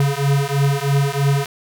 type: beating tone pair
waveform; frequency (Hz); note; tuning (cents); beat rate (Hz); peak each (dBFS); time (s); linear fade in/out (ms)
square; 138.59 / 141.69; C#3 / C#3; 0 / +38; 3.1; -19; 0-1.46; 2
effects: none